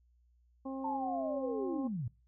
harmonic tone, 267.2 Hz, C4, 36 cents sharp, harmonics 1 / 2 / 3 / 4, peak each -38 / -44 / -48 / -50 dBFS, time 0.65-1.88 s, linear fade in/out 10 ms
sine linear sweep, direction down, 902 to 104 Hz, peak -34 dBFS, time 0.84-2.08 s, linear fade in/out 5 ms
effects noise-tail reverb RT60 0.3 s tail -21 dB re dry + added 60 Hz sine -65 dBFS peak until 2.27 s

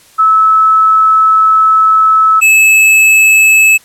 sine / square tone pair in turn, 1301 / 2602 Hz, E6 / E7, -23 / -23 cents, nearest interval octave, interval 1200 cents, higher second, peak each -4 dBFS, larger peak neither, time 0.18-2.41 / 2.41-3.78 s, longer first, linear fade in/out 20 ms, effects white hiss -43 dBFS RMS until 3.84 s + low-pass 12000 Hz 12 dB/octave

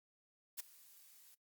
blue noise with ADSR envelope, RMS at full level -40 dBFS, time 0.57-1.35 s, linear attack 28 ms, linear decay 10 ms, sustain -22 dB, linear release 9 ms, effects noise-tail reverb RT60 0.1 s tail -19 dB re dry + Opus 48 kbps

